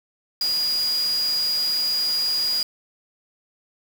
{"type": "tone in noise", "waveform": "sine", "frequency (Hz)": 4872, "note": "D#8", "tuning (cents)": -37, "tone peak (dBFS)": -20, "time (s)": [0.41, 2.63], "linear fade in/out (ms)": 2, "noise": "white", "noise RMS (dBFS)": -34, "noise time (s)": [0.41, 2.63], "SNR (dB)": 11, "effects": []}